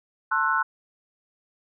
sine chord, F# half-diminished seventh, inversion first, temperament just, 888 / 1065.6 / 1332 / 1480 Hz, A5 / C6 / E6 / F#6, +16 / +31 / +18 / 0 cents, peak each -29 / -26 / -26 / -24 dBFS, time 0.31-0.63 s, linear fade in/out 10 ms, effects none

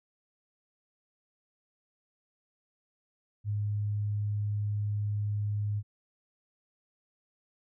sine tone, 103.83 Hz, G#2, in tune, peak -28 dBFS, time 3.44-5.83 s, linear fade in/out 50 ms, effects none

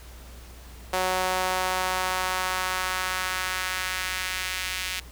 sawtooth tone with high-pass filter sweep, 185 Hz, F#3, in tune, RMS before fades -28 dBFS, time 0.93-5 s, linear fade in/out 5 ms, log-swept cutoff 630 to 2400 Hz, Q 1.3, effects added 60 Hz sine -43 dBFS peak until 5.11 s + pink hiss -49 dBFS RMS until 5.11 s

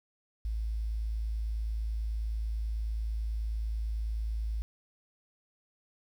sine tone, 54.6 Hz, A1, 13 cents flat, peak -30 dBFS, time 0.45-4.62 s, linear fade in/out 0 ms, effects 10-bit

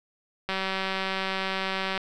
click train, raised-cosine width 0.3 ms, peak -13 dBFS, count 285, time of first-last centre 0.49-1.977 s, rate 191 Hz, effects none

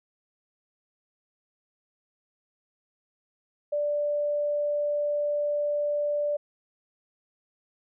sine tone, 587 Hz, D5, 1 cent flat, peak -24 dBFS, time 3.72-6.37 s, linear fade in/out 10 ms, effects none

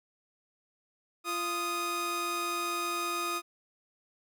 sawtooth tone pair together, 345.3 / 1241.9 Hz, F4 / D#6, -20 / -4 cents, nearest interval octave + minor seventh, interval 2216 cents, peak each -33 / -28 dBFS, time 1.24-3.42 s, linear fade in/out 50 ms, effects none

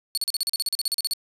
sawtooth tone bursts, 4415 Hz, C#8, 8 cents flat, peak -19 dBFS, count 16, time 0.15-1.135 s, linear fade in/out 0 ms, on 25 ms, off 39 ms, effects resampled to 32000 Hz + 9-bit

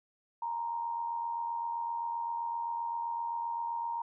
sine tone with amplitude modulation, 932.3 Hz, A#5, in tune, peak -30 dBFS, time 0.42-4.02 s, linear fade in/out 5 ms, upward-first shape sine, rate 87.7 Hz, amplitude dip 50%, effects none

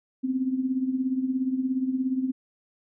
sine tone with tremolo, 260 Hz, C4, 11 cents flat, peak -20 dBFS, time 0.23-2.32 s, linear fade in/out 20 ms, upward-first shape triangle, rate 17 Hz, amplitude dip 75%, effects none

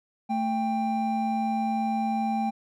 triangle tone pair together, 222.2 / 791.8 Hz, A3 / G5, +17 / +17 cents, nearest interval octave + minor seventh, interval 2200 cents, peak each -25 dBFS, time 0.29-2.51 s, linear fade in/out 20 ms, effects none

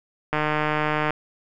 click train, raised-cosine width 0.5 ms, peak -8 dBFS, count 119, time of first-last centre 0.33-1.106 s, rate 152 Hz, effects none

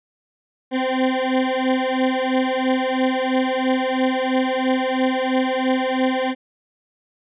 20% pulse beating tone pair, 257.7 / 260.7 Hz, C4 / C4, -26 / -6 cents, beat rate 3 Hz, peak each -16 dBFS, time 0.71-6.35 s, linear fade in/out 50 ms, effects resampled to 8000 Hz

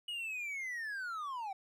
triangle linear sweep, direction down, 2921 to 749 Hz, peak -36 dBFS, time 0.08-1.53 s, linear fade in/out 5 ms, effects none

